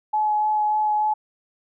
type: tone with vibrato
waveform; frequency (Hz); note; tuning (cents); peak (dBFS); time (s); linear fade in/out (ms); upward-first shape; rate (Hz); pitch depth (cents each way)
sine; 850; G#5; +40; -18; 0.13-1.14; 10; sine; 3.4; 11
effects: none